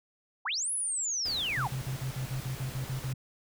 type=linear two-way sweep; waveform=sine; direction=up then down; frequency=659.3 to 10650 to 659.3 Hz; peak=-29 dBFS; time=0.45-1.68 s; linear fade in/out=10 ms; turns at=0.72 s
type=noise; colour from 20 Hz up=pink; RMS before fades=-43 dBFS; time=1.25-3.13 s; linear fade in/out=5 ms
type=tone bursts; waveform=sine; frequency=130.81 Hz; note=C3; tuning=in tune; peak=-31 dBFS; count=11; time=1.57-3.14 s; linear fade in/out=5 ms; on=100 ms; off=47 ms
effects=none